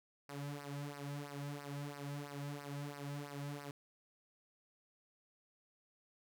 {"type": "tone with flanger", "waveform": "sawtooth", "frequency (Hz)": 143.2, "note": "D3", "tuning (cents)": -43, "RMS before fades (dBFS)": -45, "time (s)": [0.29, 3.71], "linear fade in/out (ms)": 2, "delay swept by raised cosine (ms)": [0.28, 2.78], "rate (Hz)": 3, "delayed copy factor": -0.85, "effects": []}